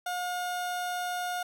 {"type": "tone", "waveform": "30% pulse", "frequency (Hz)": 717, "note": "F5", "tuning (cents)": 45, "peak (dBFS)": -28, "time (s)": [0.06, 1.43], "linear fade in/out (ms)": 5, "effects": []}